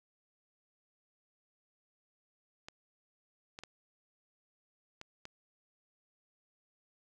clicks, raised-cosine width 0.2 ms, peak -28 dBFS, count 5, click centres 2.685 / 3.589 / 3.636 / 5.014 / 5.254 s, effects none

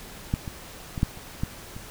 clicks, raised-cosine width 5 ms, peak -11 / -20 / -18 / -8 / -28 / -13 / -25 dBFS, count 7, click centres 0.339 / 0.478 / 0.978 / 1.031 / 1.174 / 1.435 / 1.765 s, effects pink hiss -43 dBFS RMS until 1.9 s

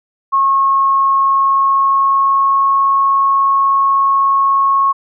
sine tone with pitch glide, 1089 to 1095.9 Hz, C#6 to C#6, -31 to -20 cents, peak -9 dBFS, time 0.32-4.93 s, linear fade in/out 20 ms, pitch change +11 cents, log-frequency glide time 1.18-2.8 s, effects none

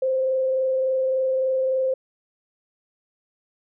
sine tone with frequency modulation, 523.3 Hz, C5, in tune, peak -19 dBFS, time 0.02-1.94 s, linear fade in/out 5 ms, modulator 23.5 Hz, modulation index 0.24, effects none

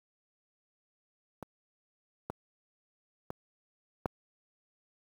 clicks, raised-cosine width 1 ms, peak -26 / -21 / -23 / -15 dBFS, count 4, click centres 1.427 / 2.3 / 3.304 / 4.058 s, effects high-pass 60 Hz 12 dB/octave + 8-bit

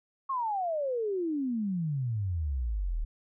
sine exponential sweep, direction down, 1107 to 36.15 Hz, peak -28 dBFS, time 0.29-3.05 s, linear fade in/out 10 ms, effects none

